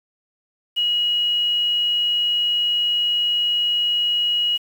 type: tone with quantisation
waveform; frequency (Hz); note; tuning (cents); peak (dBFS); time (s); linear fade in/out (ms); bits
sine; 2900; F#7; -35; -17; 0.76-4.58; 20; 7
effects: none